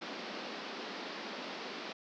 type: band-pass noise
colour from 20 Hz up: pink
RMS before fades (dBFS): -43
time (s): 0.01-1.93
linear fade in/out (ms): 10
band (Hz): 200 to 5200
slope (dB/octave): 48
effects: none